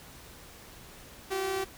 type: tone pair together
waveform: sawtooth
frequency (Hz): 352.1 / 385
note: F4 / G4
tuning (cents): +14 / -31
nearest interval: major second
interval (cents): 155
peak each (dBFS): -35 / -26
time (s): 1.3-1.65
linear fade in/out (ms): 20
effects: pink hiss -50 dBFS RMS until 1.77 s